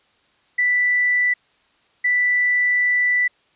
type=tone bursts at uneven times; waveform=sine; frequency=1975.5 Hz; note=B6; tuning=in tune; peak=-15 dBFS; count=2; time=0.58-1.34 / 2.04-3.28 s; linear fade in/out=10 ms; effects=white hiss -60 dBFS RMS until 3.55 s + resampled to 8000 Hz